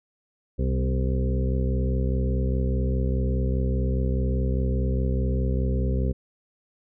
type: harmonic tone with a mistuned harmonic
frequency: 64.9 Hz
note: C2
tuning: 13 cents flat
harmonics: 1 / 2 / 3 / 4 / 6 / 7 / 8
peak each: -23 / -28 / -31 / -34 / -35 / -37 / -37 dBFS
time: 0.58-6.13 s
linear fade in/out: 20 ms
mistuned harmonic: 2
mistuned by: -27 cents
effects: none